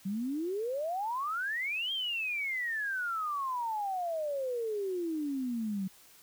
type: exponential two-way sweep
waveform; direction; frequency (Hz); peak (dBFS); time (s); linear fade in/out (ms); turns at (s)
sine; up then down; 185.5 to 3240 to 185.5; -31; 0.05-5.88; 10; 1.92
effects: white hiss -58 dBFS RMS until 6.22 s

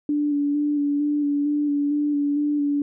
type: tone with vibrato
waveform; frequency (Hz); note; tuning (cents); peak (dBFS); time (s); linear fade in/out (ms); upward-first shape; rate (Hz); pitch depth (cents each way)
sine; 290.8; D4; -17; -19; 0.09-2.82; 2; square; 2.2; 19
effects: none

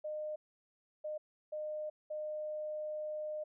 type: tone bursts at uneven times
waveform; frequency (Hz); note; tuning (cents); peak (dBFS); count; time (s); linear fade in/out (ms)
sine; 610; D#5; -34; -37; 4; 0.04-0.36 / 1.04-1.18 / 1.52-1.9 / 2.1-3.44; 10
effects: none

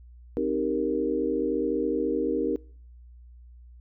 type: chord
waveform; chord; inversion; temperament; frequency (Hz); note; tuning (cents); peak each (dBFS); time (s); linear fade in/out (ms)
sine; C minor seventh; none; equal; 261.6 / 311.1 / 392 / 466.2; C4 / Eb4 / G4 / Bb4; 0 / 0 / 0 / 0; -31 / -29 / -30 / -28; 0.37-2.56; 0
effects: noise-tail reverb RT60 0.5 s tail -24 dB re dry + added 60 Hz sine -46 dBFS peak until 3.8 s

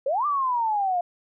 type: exponential two-way sweep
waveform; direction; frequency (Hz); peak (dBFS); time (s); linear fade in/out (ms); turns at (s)
sine; up then down; 510 to 1200 to 692; -21; 0.06-1.01; 5; 0.26
effects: none

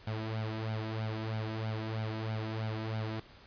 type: tone with flanger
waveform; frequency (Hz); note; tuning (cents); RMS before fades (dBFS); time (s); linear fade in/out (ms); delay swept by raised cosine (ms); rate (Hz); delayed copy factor
sawtooth; 110; A2; 0; -36; 0.07-3.2; 5; 1.3 to 3.2; 3.1; +0.7
effects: pink hiss -56 dBFS RMS until 3.46 s + resampled to 11025 Hz

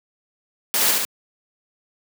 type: noise with echo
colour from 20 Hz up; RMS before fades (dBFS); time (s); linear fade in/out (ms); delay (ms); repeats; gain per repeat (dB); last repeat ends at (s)
white; -20; 0.74-0.91; 0; 70; 2; -2; 1.05
effects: high-pass 200 Hz 12 dB/octave

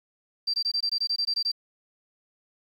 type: tone bursts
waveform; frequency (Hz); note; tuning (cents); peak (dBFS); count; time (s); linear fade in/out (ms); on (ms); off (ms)
sine; 4699; D8; 0; -23; 12; 0.47-1.518; 10; 69; 20
effects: 9-bit

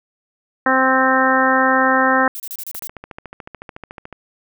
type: harmonic tone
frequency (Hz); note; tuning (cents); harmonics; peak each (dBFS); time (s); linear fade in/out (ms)
261.6; C4; 0; 1 / 2 / 3 / 4 / 5 / 6 / 7; -20 / -20 / -20 / -20 / -20 / -20 / -20; 0.66-2.28; 2
type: noise bursts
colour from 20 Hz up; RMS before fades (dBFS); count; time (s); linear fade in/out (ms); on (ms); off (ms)
violet; -29; 7; 2.35-2.872; 0; 48; 31
type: click train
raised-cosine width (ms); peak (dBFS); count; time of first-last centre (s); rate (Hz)
0.5; -18; 20; 2.75-4.127; 13.8
effects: none

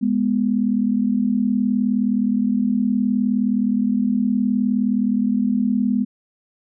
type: tone pair together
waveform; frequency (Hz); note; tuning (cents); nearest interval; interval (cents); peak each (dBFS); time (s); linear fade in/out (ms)
sine; 207.6 / 246.9; G#3 / B3; 0 / 0; minor third; 300; -19; 0.01-6.05; 20
effects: none

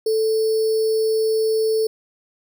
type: tone with sample-and-hold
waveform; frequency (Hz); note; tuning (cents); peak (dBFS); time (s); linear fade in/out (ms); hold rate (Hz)
sine; 440; A4; 0; -16; 0.06-1.87; 5; 4900
effects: none

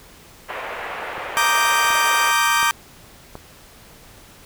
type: band-pass noise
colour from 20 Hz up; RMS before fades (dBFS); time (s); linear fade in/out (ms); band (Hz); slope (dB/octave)
pink; -30; 0.48-2.32; 20; 480 to 2500; 24
type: click train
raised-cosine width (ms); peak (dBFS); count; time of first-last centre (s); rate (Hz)
1; -19; 4; 1.18-3.354; 1.38
type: chord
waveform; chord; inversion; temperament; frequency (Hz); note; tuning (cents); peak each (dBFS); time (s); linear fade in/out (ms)
30% pulse; Eb major seventh; second; equal; 932.3 / 1174.7 / 1244.5 / 1568; Bb5 / D6 / Eb6 / G6; 0 / 0 / 0 / 0; -19 / -17 / -23 / -18; 1.37-2.71; 0
effects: pink hiss -46 dBFS RMS until 4.45 s

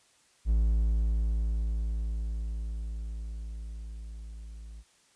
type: tone with level ramp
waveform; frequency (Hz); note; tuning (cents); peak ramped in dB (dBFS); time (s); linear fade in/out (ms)
triangle; 55; A1; 0; -19 to -40; 0.45-4.84; 50
effects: white hiss -64 dBFS RMS until 5.15 s + resampled to 22050 Hz

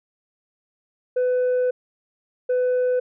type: tone pair in turn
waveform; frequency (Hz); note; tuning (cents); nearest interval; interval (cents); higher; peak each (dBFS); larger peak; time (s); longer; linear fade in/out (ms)
sine; 501 / 501; B4 / B4; +25 / +25; unison; 0; neither; -15; neither; 1.16-1.71 / 2.49-3; first; 10
effects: tanh soft clip ceiling -17 dBFS

